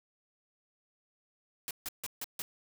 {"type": "noise bursts", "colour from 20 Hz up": "white", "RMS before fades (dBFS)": -38, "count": 5, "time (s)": [1.68, 2.42], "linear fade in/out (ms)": 0, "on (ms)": 28, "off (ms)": 150, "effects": []}